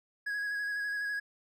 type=tone with vibrato; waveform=triangle; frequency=1661.2 Hz; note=G#6; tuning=in tune; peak=-30 dBFS; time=0.26-1.2 s; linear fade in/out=10 ms; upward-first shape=square; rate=12 Hz; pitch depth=17 cents each way; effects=none